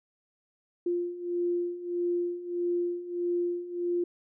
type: beating tone pair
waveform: sine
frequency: 348.8 / 350.4 Hz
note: F4 / F4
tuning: -2 / +6 cents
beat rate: 1.6 Hz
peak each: -33 / -29 dBFS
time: 0.86-4.04 s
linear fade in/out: 5 ms
effects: none